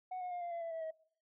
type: tone with pitch steps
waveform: sine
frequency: 739 / 723.8 / 708.9 / 694.3 / 680 / 666 / 652.3 / 638.9 Hz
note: F#5 / F#5 / F5 / F5 / F5 / E5 / E5 / D#5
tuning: -2 / -38 / +26 / -10 / -46 / +18 / -18 / +46 cents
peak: -36 dBFS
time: 0.11-0.91 s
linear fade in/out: 10 ms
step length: 100 ms
effects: noise-tail reverb RT60 0.5 s tail -19 dB re dry + tanh soft clip ceiling -37 dBFS

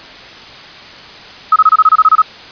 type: tone bursts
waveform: sine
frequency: 1276 Hz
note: D#6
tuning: 43 cents sharp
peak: -3 dBFS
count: 11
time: 1.52-2.22 s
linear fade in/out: 5 ms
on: 40 ms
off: 26 ms
effects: white hiss -33 dBFS RMS until 2.51 s + resampled to 11025 Hz

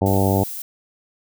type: harmonic tone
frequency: 97 Hz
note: G2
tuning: 18 cents flat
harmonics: 1 / 2 / 3 / 4 / 5 / 6 / 7 / 8 / 9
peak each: -19 / -22 / -24 / -25 / -26 / -27 / -27 / -28 / -29 dBFS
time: 0.01-0.44 s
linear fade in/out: 10 ms
type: noise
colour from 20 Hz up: violet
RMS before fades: -31 dBFS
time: 0.06-0.62 s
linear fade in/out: 2 ms
effects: none

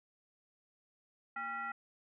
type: tone with frequency modulation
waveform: sine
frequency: 1376 Hz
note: F6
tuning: 26 cents flat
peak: -37 dBFS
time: 1.36-1.72 s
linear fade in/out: 5 ms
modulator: 571 Hz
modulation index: 1
effects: none

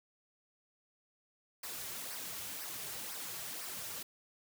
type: noise with flanger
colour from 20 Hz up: white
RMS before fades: -43 dBFS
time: 1.63-4.03 s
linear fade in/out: 5 ms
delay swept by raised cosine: 0.28 to 4.08 ms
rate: 2 Hz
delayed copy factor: -0.6
effects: none

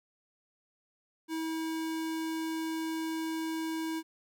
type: tone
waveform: square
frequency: 321.9 Hz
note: E4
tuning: 41 cents flat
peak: -33 dBFS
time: 1.28-4.03 s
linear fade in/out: 50 ms
effects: none

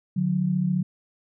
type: tone pair together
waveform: sine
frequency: 148.5 / 183 Hz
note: D3 / F#3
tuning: +20 / -19 cents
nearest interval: major third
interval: 361 cents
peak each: -26 / -22 dBFS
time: 0.16-0.83 s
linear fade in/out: 10 ms
effects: none

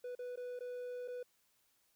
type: tone with dropouts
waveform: triangle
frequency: 493.9 Hz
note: B4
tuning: in tune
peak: -39 dBFS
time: 0.04-1.23 s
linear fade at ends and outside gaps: 5 ms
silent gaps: 0.152-0.19 / 0.359-0.373 / 0.592-0.606 / 1.078-1.082 s
effects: white hiss -75 dBFS RMS until 1.95 s

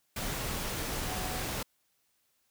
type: tone in noise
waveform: sine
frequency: 740 Hz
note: F#5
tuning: in tune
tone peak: -41 dBFS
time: 1.07-1.4 s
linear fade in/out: 5 ms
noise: pink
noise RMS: -35 dBFS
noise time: 0.16-1.63 s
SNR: -9 dB
effects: white hiss -74 dBFS RMS until 2.5 s

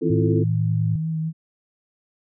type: chord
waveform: sine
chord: F major seventh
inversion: second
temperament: equal with one note detuned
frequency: 261.6 / 329.6 / 346.2 / 440 Hz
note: C4 / E4 / F4 / A4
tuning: 0 / 0 / -15 / 0 cents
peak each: -25 dBFS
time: 0.01-0.44 s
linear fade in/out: 20 ms
type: tone with vibrato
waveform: sine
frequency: 159.9 Hz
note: D#3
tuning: 48 cents sharp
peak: -22 dBFS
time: 0.02-1.33 s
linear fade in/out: 50 ms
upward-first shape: triangle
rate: 4.9 Hz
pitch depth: 23 cents each way
type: tone with pitch glide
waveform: sine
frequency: 108.5 to 110.14 Hz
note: A2 to A2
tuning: -24 to +2 cents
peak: -20 dBFS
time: 0.1-0.96 s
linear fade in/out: 5 ms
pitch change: +26 cents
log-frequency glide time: 0.26-0.46 s
effects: none

